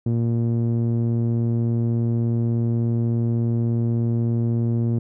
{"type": "tone with low-pass filter", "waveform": "sawtooth", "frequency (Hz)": 116.54, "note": "A#2", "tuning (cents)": 0, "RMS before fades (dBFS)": -21, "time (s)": [0.06, 4.99], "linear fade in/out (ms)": 5, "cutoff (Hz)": 290, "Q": 1.1, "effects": []}